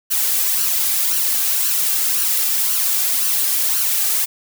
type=noise with flanger; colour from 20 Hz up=blue; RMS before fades=-18 dBFS; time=0.1-4.26 s; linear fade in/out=20 ms; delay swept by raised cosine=0.68 to 2.58 ms; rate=1.9 Hz; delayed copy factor=+0.6; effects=none